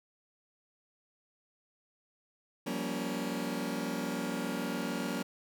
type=chord; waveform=sawtooth; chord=G half-diminished seventh; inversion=third; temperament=just; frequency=176.4 / 196 / 235.2 / 282.2 Hz; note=F3 / G3 / Bb3 / Db4; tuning=+18 / 0 / +16 / +31 cents; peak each=-36 / -36 / -33 / -34 dBFS; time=2.66-5.23 s; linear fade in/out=10 ms; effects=none